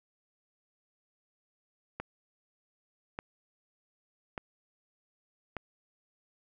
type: click train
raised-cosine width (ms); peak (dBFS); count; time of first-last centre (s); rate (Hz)
0.5; -21; 4; 2-5.567; 0.841
effects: none